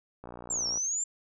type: click train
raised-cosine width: 1 ms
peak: -29 dBFS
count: 33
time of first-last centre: 0.24-0.774 s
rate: 59.9 Hz
type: exponential two-way sweep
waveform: sine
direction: down then up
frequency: 7610 to 5390 to 7370 Hz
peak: -28 dBFS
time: 0.5-1.04 s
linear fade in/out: 5 ms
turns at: 0.67 s
effects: none